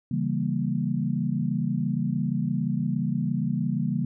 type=chord; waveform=sine; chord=C# diminished seventh; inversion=none; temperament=equal; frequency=138.59 / 164.81 / 196 / 233.1 Hz; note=C#3 / E3 / G3 / Bb3; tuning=0 / 0 / 0 / 0 cents; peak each=-29 dBFS; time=0.11-4.05 s; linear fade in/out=5 ms; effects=none